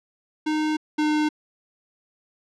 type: tone pair in turn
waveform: square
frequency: 307.9 / 303.7 Hz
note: D#4 / D#4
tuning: -18 / -42 cents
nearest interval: unison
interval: 24 cents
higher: first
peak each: -22 / -20 dBFS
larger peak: second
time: 0.46-0.77 / 0.98-1.29 s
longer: neither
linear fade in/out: 10 ms
effects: low-pass 5000 Hz 12 dB/octave